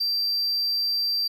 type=tone; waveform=triangle; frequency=4699 Hz; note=D8; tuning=in tune; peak=-21 dBFS; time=0-1.28 s; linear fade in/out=10 ms; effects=none